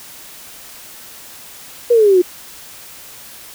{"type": "exponential sweep", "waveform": "sine", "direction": "down", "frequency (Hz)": [490, 349.2], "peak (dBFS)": -7, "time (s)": [1.9, 2.22], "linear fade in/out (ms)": 10, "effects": ["white hiss -37 dBFS RMS until 3.54 s"]}